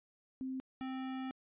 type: tone pair in turn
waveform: sine / square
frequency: 261.6 / 261.6 Hz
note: C4 / C4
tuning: 0 / 0 cents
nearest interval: unison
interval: 0 cents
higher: neither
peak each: -37 / -39 dBFS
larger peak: first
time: 0.41-0.6 / 0.81-1.31 s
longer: second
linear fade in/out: 0 ms
effects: resampled to 8000 Hz